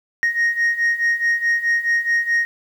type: beating tone pair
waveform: sine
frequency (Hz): 1864.7 / 1869.4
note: A#6 / A#6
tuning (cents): 0 / +4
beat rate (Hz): 4.7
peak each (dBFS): -19 / -16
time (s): 0.23-2.45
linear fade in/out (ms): 0
effects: tanh soft clip ceiling -13 dBFS + 8-bit